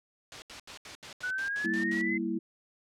white noise bursts, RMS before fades -41 dBFS, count 10, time 0.32-2.013 s, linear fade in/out 0 ms, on 100 ms, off 77 ms
sine exponential sweep, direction up, 1470 to 2070 Hz, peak -30 dBFS, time 1.23-2.18 s, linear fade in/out 10 ms
sine chord, E diminished, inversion first, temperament equal, 196 / 233.1 / 329.6 Hz, G3 / Bb3 / E4, 0 / 0 / 0 cents, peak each -35 / -34 / -32 dBFS, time 1.64-2.39 s, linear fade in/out 10 ms
effects low-pass 5000 Hz 12 dB/octave

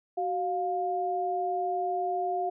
sine tone pair together, 374 / 706 Hz, F#4 / F5, +19 / +19 cents, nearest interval major seventh, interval 1100 cents, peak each -32 / -28 dBFS, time 0.17-2.5 s, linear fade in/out 10 ms, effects none

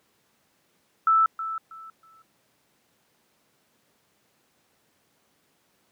sine tone with echo, 1318.5 Hz, E6, in tune, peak -16 dBFS, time 1.07-1.26 s, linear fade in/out 2 ms, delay 320 ms, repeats 3, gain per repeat -12 dB, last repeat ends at 2.22 s, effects pink hiss -67 dBFS RMS until 5.91 s + high-pass 150 Hz 12 dB/octave

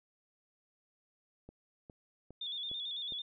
click train, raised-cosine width 2 ms, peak -37 dBFS, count 5, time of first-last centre 1.49-3.123 s, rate 2.45 Hz
sine tone with vibrato, 3500 Hz, A7, 10 cents flat, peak -37 dBFS, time 2.41-3.22 s, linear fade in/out 5 ms, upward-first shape square, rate 9 Hz, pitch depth 56 cents each way
effects none

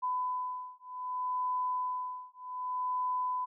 sine beating tone pair, 1003 / 1003.65 Hz, B5 / B5, +26 / +28 cents, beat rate 0.65 Hz, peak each -35 / -35 dBFS, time 0.02-3.46 s, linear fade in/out 20 ms, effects none

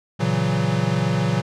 square chord, F# dominant seventh, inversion first, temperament equal with one note detuned, 116.88 / 138.59 / 164.81 / 185 Hz, A#2 / C#3 / E3 / F#3, +5 / 0 / 0 / 0 cents, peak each -25 dBFS, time 0.19-1.42 s, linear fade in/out 20 ms, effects low-pass 6000 Hz 12 dB/octave

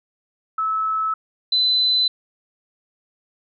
sine tone pair in turn, 1301 / 4020 Hz, E6 / B7, -23 / +30 cents, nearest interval octave + minor sixth, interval 1953 cents, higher second, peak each -19 / -15 dBFS, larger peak second, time 0.58-1.14 / 1.52-2.08 s, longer neither, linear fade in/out 5 ms, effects none

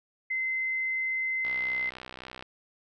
sine tone, 2062 Hz, C7, 26 cents flat, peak -27 dBFS, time 0.3-1.9 s, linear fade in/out 10 ms
click train, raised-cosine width 0.3 ms, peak -25 dBFS, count 63, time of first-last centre 1.45-2.425 s, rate 63.6 Hz
effects none

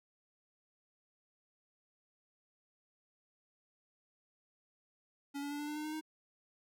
square tone with pitch steps, 282.1 / 286.2 / 290.4 / 294.6 / 298.9 / 303.2 / 307.6 / 312.1 Hz, C#4 / D4 / D4 / D4 / D4 / D#4 / D#4 / D#4, +30 / -45 / -19 / +6 / +31 / -45 / -20 / +5 cents, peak -39 dBFS, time 5.34-6.012 s, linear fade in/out 20 ms, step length 84 ms, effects none

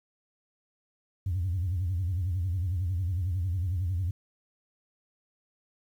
sine tone with vibrato, 90.1 Hz, F#2, 45 cents flat, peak -25 dBFS, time 1.26-4.11 s, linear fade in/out 5 ms, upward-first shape sine, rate 11 Hz, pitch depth 150 cents each way, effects tanh soft clip ceiling -23 dBFS + 10-bit

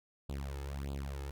sawtooth tone with flanger, 69.3 Hz, C#2, in tune, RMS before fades -40 dBFS, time 0.29-1.31 s, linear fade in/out 5 ms, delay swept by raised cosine 0.25 to 2.35 ms, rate 1.6 Hz, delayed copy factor +1, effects none

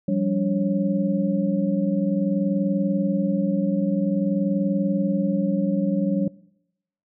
sine tone cluster, 176.5 / 197 / 288.8 / 547 Hz, F3 / G3 / D4 / C#5, +19 / +9 / -29 / -23 cents, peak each -26 / -22 / -26 / -28 dBFS, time 0.08-6.28 s, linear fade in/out 5 ms, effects noise-tail reverb RT60 0.8 s tail -22 dB re dry

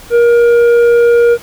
sine tone with tanh clipping, 472.9 Hz, A#4, 25 cents sharp, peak -6 dBFS, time 0.1-1.38 s, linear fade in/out 50 ms, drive 7 dB, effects pink hiss -35 dBFS RMS until 1.42 s

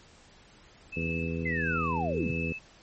sine tone with tremolo, 2616 Hz, E7, 14 cents flat, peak -33 dBFS, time 0.92-2.59 s, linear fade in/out 10 ms, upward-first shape sine, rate 1.5 Hz, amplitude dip 80%
harmonic tone, 82.7 Hz, E2, 6 cents sharp, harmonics 1 / 2 / 3 / 4 / 5 / 6, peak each -36 / -33 / -36 / -41 / -39 / -40 dBFS, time 0.96-2.53 s, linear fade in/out 10 ms
sine linear sweep, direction down, 2093 to 86.5 Hz, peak -29 dBFS, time 1.45-2.32 s, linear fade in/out 10 ms
effects pink hiss -56 dBFS RMS until 2.82 s + MP3 32 kbps

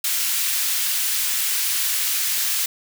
white high-pass noise, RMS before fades -22 dBFS, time 0.04-2.66 s, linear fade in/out 5 ms, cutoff 1800 Hz, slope 12 dB/octave, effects none

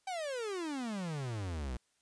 45% pulse exponential sweep, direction down, 784 to 58.27 Hz, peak -36 dBFS, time 0.07-1.77 s, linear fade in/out 5 ms, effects white hiss -75 dBFS RMS until 2.01 s + resampled to 22050 Hz

